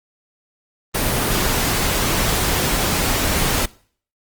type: noise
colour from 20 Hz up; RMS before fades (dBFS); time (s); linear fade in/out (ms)
pink; -19; 0.94-3.66; 10
effects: noise-tail reverb RT60 0.5 s tail -22 dB re dry + Opus 24 kbps

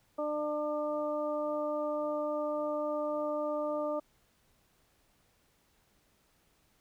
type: harmonic tone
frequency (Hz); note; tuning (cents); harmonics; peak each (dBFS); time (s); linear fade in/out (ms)
299.4; D4; +33; 1 / 2 / 3 / 4; -38 / -32 / -43 / -40; 0.18-4; 10
effects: pink hiss -70 dBFS RMS until 6.8 s

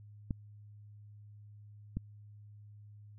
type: clicks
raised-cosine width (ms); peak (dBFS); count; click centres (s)
5; -22; 2; 0.308 / 1.97
effects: added 104 Hz sine -51 dBFS peak until 3.18 s

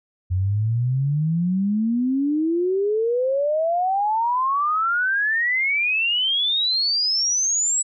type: exponential sweep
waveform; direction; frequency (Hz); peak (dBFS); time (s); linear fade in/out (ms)
sine; up; 89 to 7902; -18; 0.3-7.83; 20
effects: none

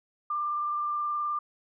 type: tone with vibrato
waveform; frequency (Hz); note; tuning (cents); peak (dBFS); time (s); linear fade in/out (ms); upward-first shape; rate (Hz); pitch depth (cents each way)
sine; 1189; D6; +21; -27; 0.3-1.39; 5; triangle; 19; 18
effects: none

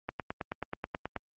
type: click train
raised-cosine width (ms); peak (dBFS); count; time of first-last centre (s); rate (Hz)
0.5; -18; 11; 0.09-1.163; 9.32
effects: high-pass 60 Hz 12 dB/octave + Opus 32 kbps

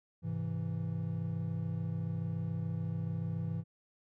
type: chord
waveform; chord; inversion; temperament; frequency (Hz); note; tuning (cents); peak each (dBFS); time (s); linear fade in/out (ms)
triangle; Ab augmented; none; equal; 103.83 / 130.81 / 164.81; Ab2 / C3 / E3; 0 / 0 / 0; -36 / -39 / -34; 0.22-3.64; 50
effects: none

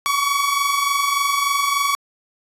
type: tone pair together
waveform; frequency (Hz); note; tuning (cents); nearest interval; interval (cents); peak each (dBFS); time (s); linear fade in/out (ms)
sawtooth; 1112 / 1135.4; C#6 / C#6; +5 / +41; unison; 36; -19 / -15; 0.06-1.95; 0
effects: resampled to 32000 Hz

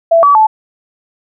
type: tone with pitch steps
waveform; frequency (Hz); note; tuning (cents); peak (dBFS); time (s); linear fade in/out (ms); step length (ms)
sine; 666 / 1144 / 870; E5 / D6 / A5; +18 / -46 / -20; -4; 0.11-0.47; 10; 120
effects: none

